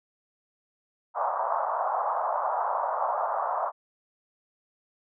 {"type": "band-pass noise", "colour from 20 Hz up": "pink", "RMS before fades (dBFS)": -28, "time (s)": [1.14, 3.72], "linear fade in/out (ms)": 50, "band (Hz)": [620, 1200], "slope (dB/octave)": 48, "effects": []}